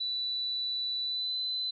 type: tone with pitch glide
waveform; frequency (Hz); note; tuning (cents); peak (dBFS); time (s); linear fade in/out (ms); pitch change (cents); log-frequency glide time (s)
sine; 3965 to 4023; B7 to B7; +6 to +31; -30; 0-1.71; 10; +25; 1.02-1.37
effects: none